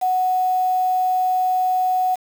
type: tone with quantisation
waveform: sine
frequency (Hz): 740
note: F#5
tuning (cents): 0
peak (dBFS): -16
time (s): 0.01-2.16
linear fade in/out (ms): 20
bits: 6
effects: none